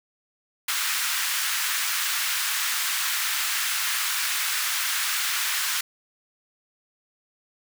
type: high-pass noise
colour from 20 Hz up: pink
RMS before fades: -26 dBFS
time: 0.68-5.81 s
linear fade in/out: 5 ms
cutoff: 1300 Hz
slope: 24 dB/octave
effects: none